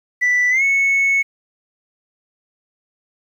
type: tone with pitch glide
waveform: sine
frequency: 1975.5 to 2205 Hz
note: B6 to C#7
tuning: 0 to -10 cents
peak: -11 dBFS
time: 0.21-1.23 s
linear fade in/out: 20 ms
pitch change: +190 cents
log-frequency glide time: 0.5-0.63 s
effects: tanh soft clip ceiling -11 dBFS + 8-bit